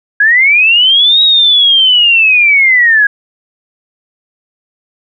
sine linear two-way sweep, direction up then down, 1630 to 3826 to 1630 Hz, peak -4 dBFS, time 0.2-3.07 s, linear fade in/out 5 ms, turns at 1.22 s, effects none

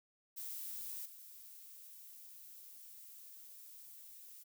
violet noise with level steps, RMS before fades -45 / -55 dBFS, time 0.36-4.44 s, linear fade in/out 20 ms, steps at 1.05 s, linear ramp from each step 10 ms, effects none

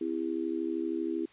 sine tone with amplitude modulation, 329.6 Hz, E4, in tune, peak -25 dBFS, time 0.01-1.26 s, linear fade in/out 5 ms, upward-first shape sine, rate 72.8 Hz, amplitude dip 100%, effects white hiss -59 dBFS RMS until 1.32 s + resampled to 8000 Hz

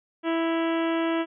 harmonic tone with a mistuned harmonic, 329.6 Hz, E4, in tune, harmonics 1 / 2 / 3 / 4 / 5 / 6 / 7 / 8 / 9 / 10, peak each -24 / -30 / -34 / -36 / -38 / -40 / -41 / -42 / -43 / -44 dBFS, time 0.23-1.26 s, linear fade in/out 50 ms, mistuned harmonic 8, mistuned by +41 cents, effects none

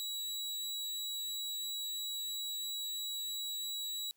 sawtooth tone, 3899 Hz, B7, 23 cents flat, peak -34 dBFS, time 0-4.11 s, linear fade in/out 0 ms, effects white hiss -75 dBFS RMS until 4.16 s

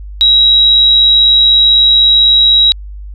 sine tone, 3854 Hz, B7, 43 cents flat, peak -4 dBFS, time 0.21-2.72 s, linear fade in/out 0 ms, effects added 50 Hz sine -24 dBFS peak until 3.14 s

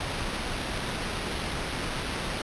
pink noise with sample-and-hold, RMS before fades -32 dBFS, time 0-2.42 s, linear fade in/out 5 ms, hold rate 7350 Hz, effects resampled to 24000 Hz

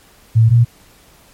sine tone pair in turn, 112.9 / 118.05 Hz, A2 / A#2, +45 / +22 cents, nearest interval minor second, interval 77 cents, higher second, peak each -6 dBFS, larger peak neither, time 0.35-0.5 / 0.5-0.65 s, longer neither, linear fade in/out 20 ms, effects pink hiss -48 dBFS RMS until 1.33 s + MP3 64 kbps

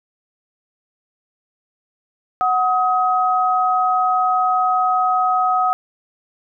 sine tone pair together, 740 / 1265 Hz, F#5 / D#6, 0 / +28 cents, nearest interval major sixth, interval 928 cents, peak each -17 dBFS, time 2.41-5.73 s, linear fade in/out 0 ms, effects none

